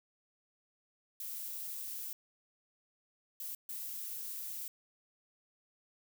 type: noise bursts at uneven times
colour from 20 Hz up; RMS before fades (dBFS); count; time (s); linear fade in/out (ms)
violet; -42; 3; 1.2-2.13 / 3.4-3.55 / 3.69-4.68; 2
effects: none